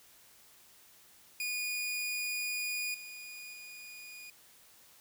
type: tone with level steps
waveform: sawtooth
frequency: 2453 Hz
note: D#7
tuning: 25 cents flat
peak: -30 / -41 / -43 dBFS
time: 1.4-4.3 s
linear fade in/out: 2 ms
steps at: 2.94 / 3.53 s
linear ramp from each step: 5 ms
effects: white hiss -60 dBFS RMS until 5 s